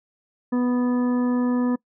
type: harmonic tone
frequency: 246.9 Hz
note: B3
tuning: in tune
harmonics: 1 / 2 / 3 / 4 / 5 / 7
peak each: -19 / -30 / -41 / -35 / -40 / -42 dBFS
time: 0.52-1.76 s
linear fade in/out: 10 ms
effects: noise-tail reverb RT60 0.1 s tail -23 dB re dry